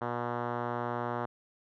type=tone with low-pass filter; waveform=5% pulse; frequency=120 Hz; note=B2; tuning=49 cents flat; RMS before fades=-34 dBFS; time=0.01-1.26 s; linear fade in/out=10 ms; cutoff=1200 Hz; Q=1.1; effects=none